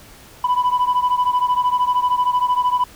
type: beating tone pair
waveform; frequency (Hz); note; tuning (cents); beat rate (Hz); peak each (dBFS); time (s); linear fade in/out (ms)
sine; 987.8 / 1000.8; B5 / B5; 0 / +23; 13; -15 / -17; 0.44-2.84; 5
effects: tanh soft clip ceiling -12 dBFS + pink hiss -44 dBFS RMS until 2.95 s